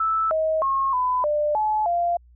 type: tone with pitch steps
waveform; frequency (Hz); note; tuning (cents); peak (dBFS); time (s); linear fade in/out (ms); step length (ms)
sine; 1315 / 633 / 1082 / 1003 / 596 / 857 / 693; E6 / D#5 / C#6 / B5 / D5 / A5 / F5; -5 / +30 / -42 / +26 / +25 / -46 / -14; -19; 0-2.17; 5; 310
effects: added 60 Hz sine -49 dBFS peak until 2.35 s